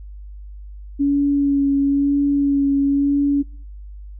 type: tone with vibrato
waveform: sine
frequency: 281.2 Hz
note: C#4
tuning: 25 cents sharp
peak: -14 dBFS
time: 0.99-3.43 s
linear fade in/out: 20 ms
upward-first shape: sine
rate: 1 Hz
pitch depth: 18 cents each way
effects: noise-tail reverb RT60 0.6 s tail -26 dB re dry + added 50 Hz sine -33 dBFS peak until 4.19 s